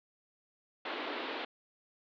pink band-pass noise, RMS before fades -39 dBFS, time 0.85-1.45 s, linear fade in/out 5 ms, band 270 to 4000 Hz, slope 48 dB/octave, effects none

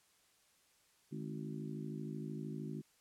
harmonic tone with a mistuned harmonic, 53 Hz, G#1, 36 cents sharp, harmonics 3 / 4 / 5 / 6 / 7, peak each -44 / -46 / -48 / -50 / -51 dBFS, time 1.11-2.82 s, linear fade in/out 20 ms, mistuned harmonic 3, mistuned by -76 cents, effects white hiss -71 dBFS RMS until 3 s + low-pass 11000 Hz 12 dB/octave

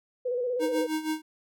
sine tone with vibrato, 493.9 Hz, B4, in tune, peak -26 dBFS, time 0.25-0.87 s, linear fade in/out 10 ms, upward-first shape square, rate 16 Hz, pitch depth 42 cents each way
square tone with tremolo, 312.4 Hz, D#4, 7 cents sharp, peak -26 dBFS, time 0.59-1.22 s, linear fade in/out 50 ms, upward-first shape sine, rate 6.3 Hz, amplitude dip 75%
effects none

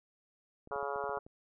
clicks, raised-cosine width 2 ms, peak -39 dBFS, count 9, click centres 0.674 / 0.711 / 0.76 / 0.828 / 0.96 / 1.04 / 1.094 / 1.173 / 1.265 s
harmonic tone, 140.5 Hz, C#3, 24 cents sharp, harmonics 3 / 4 / 5 / 6 / 7 / 8 / 9 / 10, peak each -40 / -41 / -42 / -43 / -43 / -44 / -45 / -45 dBFS, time 0.71-1.19 s, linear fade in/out 10 ms
effects none

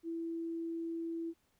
sine tone, 331.7 Hz, E4, 11 cents sharp, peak -36 dBFS, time 0.03-1.34 s, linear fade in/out 50 ms, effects pink hiss -75 dBFS RMS until 1.59 s

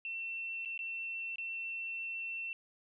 sine tone with dropouts, 2697 Hz, E7, 39 cents sharp, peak -37 dBFS, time 0.05-2.53 s, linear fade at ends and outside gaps 1 ms, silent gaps 0.65-0.657 / 0.777-0.791 / 1.358-1.383 s, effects none

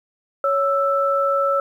sine tone pair together, 556.3 / 1323 Hz, C#5 / E6, +6 / +6 cents, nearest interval octave + minor third, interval 1500 cents, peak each -19 dBFS, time 0.44-1.6 s, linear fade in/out 2 ms, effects 9-bit

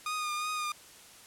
sawtooth tone with vibrato, 1226 Hz, D#6, 26 cents flat, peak -28 dBFS, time 0.06-0.72 s, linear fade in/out 2 ms, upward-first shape triangle, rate 2.8 Hz, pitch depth 33 cents each way, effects white hiss -53 dBFS RMS until 1.26 s + low-pass 11000 Hz 12 dB/octave

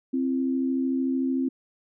sine tone pair together, 263.2 / 336.6 Hz, C4 / E4, +10 / +36 cents, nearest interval major third, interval 426 cents, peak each -23 / -31 dBFS, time 0.13-1.49 s, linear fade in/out 10 ms, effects none

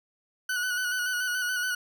40% pulse tone with vibrato, 1480 Hz, F#6, in tune, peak -26 dBFS, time 0.49-1.75 s, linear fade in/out 5 ms, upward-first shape square, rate 7 Hz, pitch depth 29 cents each way, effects none

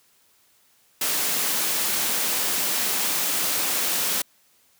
white high-pass noise, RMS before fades -24 dBFS, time 1.01-4.22 s, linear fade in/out 5 ms, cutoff 150 Hz, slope 24 dB/octave, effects white hiss -61 dBFS RMS until 4.79 s + high-pass 60 Hz 12 dB/octave

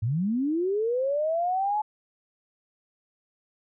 sine linear sweep, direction up, 99.6 to 862 Hz, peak -23 dBFS, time 0.02-1.82 s, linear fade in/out 10 ms, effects none

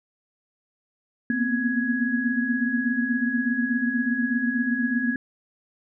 sine tone cluster, 233 / 241.2 / 257.8 / 1669 Hz, A#3 / B3 / C4 / G#6, -1 / -41 / -26 / +8 cents, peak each -27 dBFS, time 1.3-5.16 s, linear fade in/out 2 ms, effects none

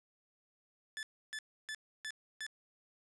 sawtooth tone bursts, 1740 Hz, A6, 20 cents flat, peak -36 dBFS, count 5, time 0.97-2.465 s, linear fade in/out 0 ms, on 59 ms, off 300 ms, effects resampled to 22050 Hz + 12-bit

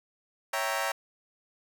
20% pulse chord, C# diminished seventh, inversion none, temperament equal, 554.4 / 659.3 / 784 / 932.3 Hz, C#5 / E5 / G5 / Bb5, 0 / 0 / 0 / 0 cents, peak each -29 dBFS, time 0.53-0.92 s, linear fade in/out 5 ms, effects none

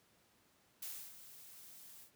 blue noise with ADSR envelope, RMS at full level -44 dBFS, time 0.82-2.11 s, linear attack 6 ms, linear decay 290 ms, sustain -12 dB, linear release 95 ms, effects pink hiss -71 dBFS RMS until 2.15 s + high-pass 100 Hz 12 dB/octave

